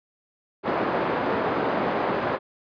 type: band-pass noise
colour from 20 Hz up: pink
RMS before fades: -25 dBFS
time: 0.63-2.39 s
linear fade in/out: 50 ms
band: 300 to 1200 Hz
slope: 12 dB/octave
effects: resampled to 11025 Hz